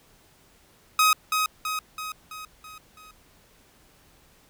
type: tone with echo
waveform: sawtooth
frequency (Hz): 1262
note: D#6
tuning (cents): +24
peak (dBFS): -13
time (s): 0.99-1.13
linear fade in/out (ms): 2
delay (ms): 330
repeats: 6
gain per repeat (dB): -5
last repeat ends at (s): 3.11
effects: pink hiss -58 dBFS RMS until 4.49 s